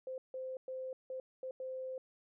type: tone bursts at uneven times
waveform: sine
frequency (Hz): 519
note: C5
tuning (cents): -14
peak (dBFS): -39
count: 6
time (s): 0.07-0.18 / 0.34-0.57 / 0.68-0.93 / 1.1-1.2 / 1.43-1.51 / 1.6-1.98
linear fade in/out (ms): 2
effects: none